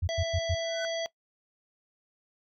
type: tone bursts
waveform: sine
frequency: 87.31 Hz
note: F2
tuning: in tune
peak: -25 dBFS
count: 4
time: 0.02-0.548 s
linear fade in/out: 10 ms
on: 57 ms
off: 100 ms
type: harmonic tone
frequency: 662 Hz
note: E5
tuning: 7 cents sharp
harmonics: 1 / 3 / 5 / 7 / 9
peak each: -30 / -40 / -38 / -43 / -44 dBFS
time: 0.09-1.06 s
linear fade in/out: 0 ms
type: tone with exponential growth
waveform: triangle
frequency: 1502 Hz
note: F#6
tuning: 26 cents sharp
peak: -30 dBFS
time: 0.59-0.85 s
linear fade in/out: 0 ms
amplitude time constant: 56 ms
effects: noise-tail reverb RT60 0.1 s tail -20 dB re dry